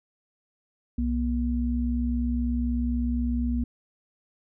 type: tone pair together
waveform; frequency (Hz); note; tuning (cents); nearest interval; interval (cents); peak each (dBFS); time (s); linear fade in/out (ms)
sine; 63.8 / 239.8; C2 / A#3; -43 / +49; octave + major seventh; 2292; -26; 0.98-3.64; 5
effects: none